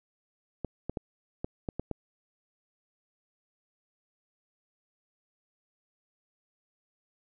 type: clicks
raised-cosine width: 2 ms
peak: -19 dBFS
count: 7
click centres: 0.647 / 0.896 / 0.972 / 1.445 / 1.688 / 1.796 / 1.913 s
effects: none